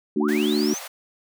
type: harmonic tone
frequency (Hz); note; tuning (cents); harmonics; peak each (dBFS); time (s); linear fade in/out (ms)
74.1; D2; +16; 3 / 4 / 5; -23 / -23 / -24; 0.16-0.74; 5
type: linear sweep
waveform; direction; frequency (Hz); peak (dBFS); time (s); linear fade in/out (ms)
sine; up; 647 to 6430; -29; 0.2-0.79; 10
type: high-pass noise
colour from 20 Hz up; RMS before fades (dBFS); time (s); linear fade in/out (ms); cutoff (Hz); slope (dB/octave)
pink; -37; 0.28-0.88; 10; 510; 96
effects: none